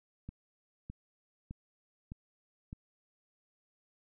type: click train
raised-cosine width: 5 ms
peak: -30 dBFS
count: 5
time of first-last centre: 0.29-2.729 s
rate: 1.64 Hz
effects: none